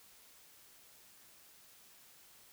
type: silence
effects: white hiss -61 dBFS RMS until 2.52 s